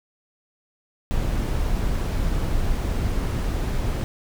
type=noise; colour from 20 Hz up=brown; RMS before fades=-23 dBFS; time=1.11-4.04 s; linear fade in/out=0 ms; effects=none